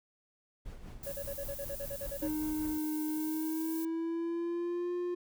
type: noise with tremolo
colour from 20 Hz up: brown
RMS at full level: -44 dBFS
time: 0.65-2.78 s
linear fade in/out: 10 ms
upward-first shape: sine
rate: 5.1 Hz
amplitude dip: 50%
type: noise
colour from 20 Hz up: violet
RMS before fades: -44 dBFS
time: 1.03-3.85 s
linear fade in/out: 2 ms
type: tone bursts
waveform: triangle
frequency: 561 Hz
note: C#5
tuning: 21 cents sharp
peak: -35 dBFS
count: 12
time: 1.06-2.28 s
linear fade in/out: 10 ms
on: 65 ms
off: 40 ms
type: tone with pitch glide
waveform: triangle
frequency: 307.8 to 353.6 Hz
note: D#4 to F4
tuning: -19 to +22 cents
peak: -30 dBFS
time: 2.22-5.15 s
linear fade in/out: 10 ms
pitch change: +241 cents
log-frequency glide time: 3.1-4.93 s
effects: none